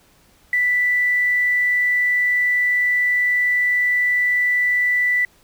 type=tone with quantisation; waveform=sine; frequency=1975.5 Hz; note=B6; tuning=in tune; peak=-15 dBFS; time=0.53-5.25 s; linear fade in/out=2 ms; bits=7; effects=pink hiss -55 dBFS RMS until 5.43 s